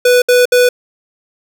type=tone bursts; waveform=square; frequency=493.9 Hz; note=B4; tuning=in tune; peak=-7 dBFS; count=3; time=0.05-0.69 s; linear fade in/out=5 ms; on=170 ms; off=65 ms; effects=none